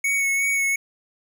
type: tone with vibrato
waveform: square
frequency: 2217 Hz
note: C#7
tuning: in tune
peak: -20 dBFS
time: 0.04-0.76 s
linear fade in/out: 5 ms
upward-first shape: sine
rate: 2.8 Hz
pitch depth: 19 cents each way
effects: none